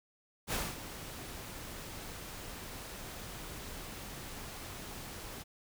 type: noise with ADSR envelope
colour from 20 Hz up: pink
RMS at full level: -33 dBFS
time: 0.47-5.44 s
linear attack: 57 ms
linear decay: 220 ms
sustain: -12 dB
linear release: 26 ms
effects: none